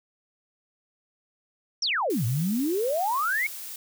sine exponential two-way sweep, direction down then up, 5920 to 109.4 to 2265 Hz, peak -23 dBFS, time 1.82-3.47 s, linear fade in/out 5 ms, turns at 2.25 s
blue noise, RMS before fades -38 dBFS, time 2.1-3.76 s, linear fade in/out 2 ms
effects none

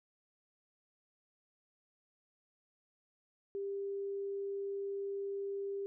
sine tone, 397 Hz, G4, 22 cents sharp, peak -36 dBFS, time 3.55-5.86 s, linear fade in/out 0 ms, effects none

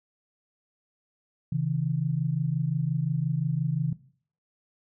sine tone pair together, 134.3 / 160.03 Hz, C3 / D#3, +46 / +49 cents, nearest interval minor third, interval 303 cents, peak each -27 dBFS, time 1.52-3.93 s, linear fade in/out 5 ms, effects noise-tail reverb RT60 0.5 s tail -17 dB re dry

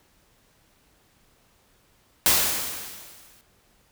white noise with exponential decay, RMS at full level -17 dBFS, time 2.26-3.41 s, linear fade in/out 0 ms, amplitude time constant 250 ms, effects pink hiss -62 dBFS RMS until 3.91 s

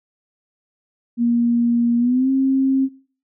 sine tone with pitch glide, 236.6 to 267.1 Hz, A#3 to C4, +26 to +36 cents, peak -14 dBFS, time 1.17-2.89 s, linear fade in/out 50 ms, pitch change +210 cents, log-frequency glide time 1.98-2.3 s, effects noise-tail reverb RT60 0.4 s tail -18 dB re dry

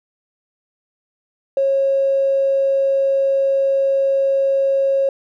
triangle tone with tanh clipping, 545 Hz, C#5, 29 cents flat, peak -13 dBFS, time 1.57-5.09 s, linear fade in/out 2 ms, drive 2 dB, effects none

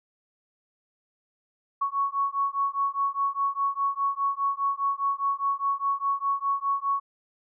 sine beating tone pair, 1108.7 / 1113.6 Hz, C#6 / C#6, 0 / +8 cents, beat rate 4.9 Hz, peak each -27 dBFS, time 1.81-7 s, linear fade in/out 10 ms, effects none

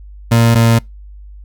30% pulse tone pair in turn, 116 / 115.27 Hz, A#2 / A#2, -8 / -19 cents, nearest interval unison, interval 11 cents, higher first, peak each -5 dBFS, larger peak neither, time 0.31-0.55 / 0.55-0.79 s, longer neither, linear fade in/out 10 ms, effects noise-tail reverb RT60 0.2 s tail -25 dB re dry + added 50 Hz sine -32 dBFS peak until 1.44 s

